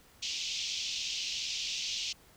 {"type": "band-pass noise", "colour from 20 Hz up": "pink", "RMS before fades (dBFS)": -36, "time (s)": [0.22, 2.13], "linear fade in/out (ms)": 10, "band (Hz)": [2600, 6400], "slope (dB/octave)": 48, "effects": ["pink hiss -60 dBFS RMS until 2.36 s"]}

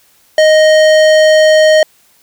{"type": "tone with hard clipping", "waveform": "sine", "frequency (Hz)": 622.3, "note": "D#5", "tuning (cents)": 0, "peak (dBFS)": -6, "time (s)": [0.38, 1.83], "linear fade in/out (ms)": 2, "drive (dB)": 16, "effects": ["white hiss -50 dBFS RMS until 2.22 s"]}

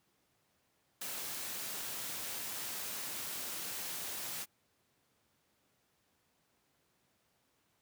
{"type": "noise with ADSR envelope", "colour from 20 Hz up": "white", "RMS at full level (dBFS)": -39, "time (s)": [1.01, 4.46], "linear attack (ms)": 8, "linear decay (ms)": 7, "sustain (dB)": -2, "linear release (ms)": 37, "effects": ["pink hiss -75 dBFS RMS until 7.81 s", "high-pass 100 Hz 12 dB/octave"]}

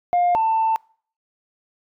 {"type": "tone pair in turn", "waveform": "sine", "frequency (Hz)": [707, 890.8], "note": ["F5", "A5"], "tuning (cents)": [21, 21], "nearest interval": "major third", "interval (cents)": 400, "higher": "second", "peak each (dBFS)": [-13, -15], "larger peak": "first", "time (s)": [[0.13, 0.35], [0.35, 0.76]], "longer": "second", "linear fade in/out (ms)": 0, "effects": ["noise-tail reverb RT60 0.5 s tail -26 dB re dry", "tanh soft clip ceiling -13 dBFS"]}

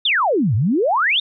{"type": "exponential two-way sweep", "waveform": "sine", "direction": "down then up", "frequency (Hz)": [3800, 97.1, 3800], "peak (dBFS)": -14, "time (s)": [0.05, 1.2], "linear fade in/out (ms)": 5, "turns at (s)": 0.55, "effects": []}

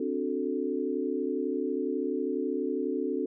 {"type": "chord", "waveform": "sine", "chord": "D dominant seventh", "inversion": "third", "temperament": "equal", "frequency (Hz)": [261.6, 293.7, 370, 440], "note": ["C4", "D4", "F#4", "A4"], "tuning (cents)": [0, 0, 0, 0], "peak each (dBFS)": -33, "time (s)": [0, 3.26], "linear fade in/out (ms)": 5, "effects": []}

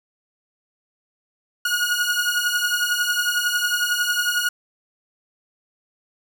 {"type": "beating tone pair", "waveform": "sawtooth", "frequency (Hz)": [1440, 1451], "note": ["F#6", "F#6"], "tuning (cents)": [-47, -34], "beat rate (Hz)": 11, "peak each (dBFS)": -19, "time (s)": [1.65, 4.49], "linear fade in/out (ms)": 5, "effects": []}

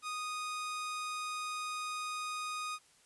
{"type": "tone", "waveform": "sawtooth", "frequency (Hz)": 1240, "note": "D#6", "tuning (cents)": -6, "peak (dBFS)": -33, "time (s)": [0.02, 2.79], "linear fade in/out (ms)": 50, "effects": ["white hiss -65 dBFS RMS until 3.05 s", "resampled to 24000 Hz"]}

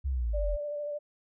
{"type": "linear sweep", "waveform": "sine", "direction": "down", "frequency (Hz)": [70.3, 40.38], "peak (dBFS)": -27, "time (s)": [0.04, 0.57], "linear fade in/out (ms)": 20}
{"type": "tone with vibrato", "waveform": "sine", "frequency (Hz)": 587.3, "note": "D5", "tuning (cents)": 0, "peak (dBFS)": -32, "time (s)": [0.33, 0.99], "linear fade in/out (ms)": 20, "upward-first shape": "sine", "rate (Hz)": 13, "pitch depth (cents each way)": 21}
{"effects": []}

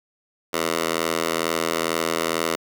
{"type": "tone with high-pass filter", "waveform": "10% pulse", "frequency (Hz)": 82.2, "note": "E2", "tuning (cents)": -4, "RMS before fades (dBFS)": -24, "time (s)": [0.53, 2.56], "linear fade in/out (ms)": 10, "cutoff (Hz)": 470, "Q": 0.7, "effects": []}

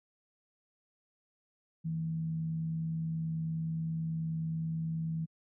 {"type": "tone with frequency modulation", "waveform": "sine", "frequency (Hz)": 161.4, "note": "E3", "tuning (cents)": -36, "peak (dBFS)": -31, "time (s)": [1.84, 5.26], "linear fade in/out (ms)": 20, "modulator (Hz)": 69.4, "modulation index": 0.22, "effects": ["high-pass 100 Hz 12 dB/octave"]}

